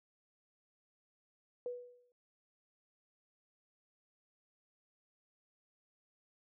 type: tone with exponential decay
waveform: sine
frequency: 490 Hz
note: B4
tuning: 14 cents flat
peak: -35 dBFS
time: 1.66-2.12 s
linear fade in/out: 1 ms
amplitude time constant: 100 ms
effects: none